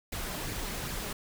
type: noise with flanger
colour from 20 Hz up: pink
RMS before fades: -36 dBFS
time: 0.12-1.13 s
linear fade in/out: 5 ms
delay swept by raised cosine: 0.42 to 5.12 ms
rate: 2.6 Hz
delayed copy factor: +0.5
effects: none